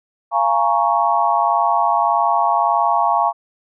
sine chord, Bb minor seventh, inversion second, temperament equal with one note detuned, 690.4 / 830.6 / 932.3 / 1108.7 Hz, F5 / Ab5 / Bb5 / Db6, -20 / 0 / 0 / 0 cents, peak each -19 dBFS, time 0.31-3.33 s, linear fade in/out 50 ms, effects none

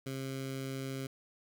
15% pulse tone with notch filter, 134 Hz, C3, 42 cents sharp, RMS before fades -39 dBFS, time 0.06-1.07 s, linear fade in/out 5 ms, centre 880 Hz, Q 0.86, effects none

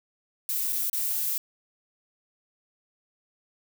violet noise with dropouts, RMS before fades -28 dBFS, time 0.49-1.38 s, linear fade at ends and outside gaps 1 ms, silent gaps 0.724-0.728 / 0.898-0.93 s, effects none

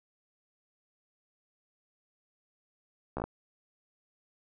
slowing click train, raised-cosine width 1 ms, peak -20 dBFS, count 5, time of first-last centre 3.17-3.24 s, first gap 14 ms, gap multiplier 1.15, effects none

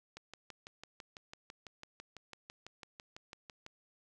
click train, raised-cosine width 0.2 ms, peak -30 dBFS, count 22, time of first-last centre 0.17-3.664 s, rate 6.01 Hz, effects none

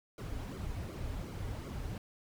brown noise with flanger, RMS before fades -40 dBFS, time 0.18-1.98 s, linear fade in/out 2 ms, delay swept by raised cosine 1.1 to 5.9 ms, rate 2.7 Hz, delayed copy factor -0.9, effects none

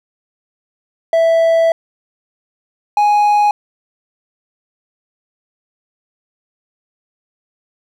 triangle tone pair in turn, 659.3 / 830.7 Hz, E5 / G#5, 0 / 0 cents, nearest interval major third, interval 400 cents, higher second, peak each -7 dBFS, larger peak neither, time 1.13-1.72 / 2.97-3.51 s, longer first, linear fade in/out 2 ms, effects none

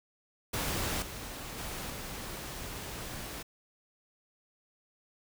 pink noise with level steps, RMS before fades -33 / -42 / -39 / -41 dBFS, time 0.53-3.43 s, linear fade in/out 10 ms, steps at 1.02 / 1.58 / 1.9 s, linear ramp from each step 2 ms, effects none

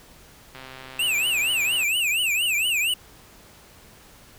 click train, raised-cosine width 0.3 ms, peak -24 dBFS, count 169, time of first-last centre 0.55-1.832 s, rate 131 Hz
square tone with vibrato, 2643 Hz, E7, 4 cents sharp, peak -21 dBFS, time 0.99-2.94 s, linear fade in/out 5 ms, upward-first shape triangle, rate 4.3 Hz, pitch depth 240 cents each way
effects pink hiss -50 dBFS RMS until 4.38 s

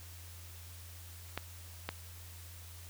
clicks, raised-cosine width 0.3 ms, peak -19 dBFS, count 2, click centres 1.376 / 1.89 s, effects added 86 Hz sine -49 dBFS peak until 2.89 s + white hiss -54 dBFS RMS until 2.89 s

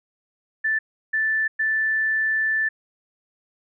sine tone bursts at uneven times, 1760 Hz, A6, in tune, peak -19 dBFS, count 3, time 0.64-0.79 / 1.13-1.48 / 1.59-2.69 s, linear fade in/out 10 ms, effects none

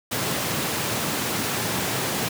pink high-pass noise, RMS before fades -26 dBFS, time 0.11-2.29 s, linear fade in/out 10 ms, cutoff 110 Hz, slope 24 dB/octave, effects none

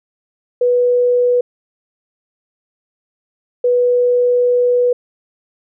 sine tone bursts at uneven times, 490.7 Hz, B4, 11 cents flat, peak -10 dBFS, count 2, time 0.61-1.41 / 3.64-4.93 s, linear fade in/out 5 ms, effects none

